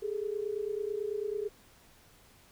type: tone pair together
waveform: sine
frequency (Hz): 405 / 434.1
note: G#4 / A4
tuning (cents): -43 / -23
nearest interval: minor second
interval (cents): 120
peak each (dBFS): -34 / -35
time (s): 0.02-1.49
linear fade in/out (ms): 10
effects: pink hiss -60 dBFS RMS until 2.51 s